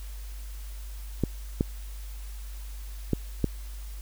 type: clicks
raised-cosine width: 3 ms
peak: -10 dBFS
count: 4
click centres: 1.237 / 1.609 / 3.133 / 3.443 s
effects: added 50 Hz sine -36 dBFS peak until 4.01 s + white hiss -51 dBFS RMS until 4.01 s